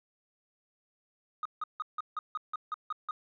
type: tone bursts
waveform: sine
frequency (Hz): 1244.5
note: D#6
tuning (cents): 0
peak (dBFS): -29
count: 10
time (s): 1.43-3.11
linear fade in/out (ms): 2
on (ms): 24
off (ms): 160
effects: tanh soft clip ceiling -30 dBFS